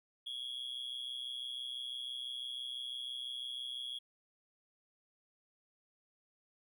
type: tone with amplitude modulation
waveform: triangle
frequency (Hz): 3322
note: G#7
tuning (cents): 0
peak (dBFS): -34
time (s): 0.26-3.99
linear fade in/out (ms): 10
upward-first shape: sine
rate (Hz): 126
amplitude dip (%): 85
effects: tanh soft clip ceiling -30 dBFS